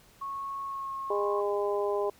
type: tone with pitch glide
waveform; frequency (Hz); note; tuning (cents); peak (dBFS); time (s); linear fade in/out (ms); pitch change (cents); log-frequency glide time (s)
sine; 1100 to 1084.2; C#6 to C#6; -14 to -39; -33; 0.21-1.41; 10; -25; 0.64-0.92
type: harmonic tone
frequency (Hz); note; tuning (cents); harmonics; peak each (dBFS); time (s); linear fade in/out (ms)
203.7; G#3; -33; 2 / 3 / 4 / 5; -28 / -33 / -37 / -36; 1.1-2.1; 5
effects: pink hiss -59 dBFS RMS until 2.19 s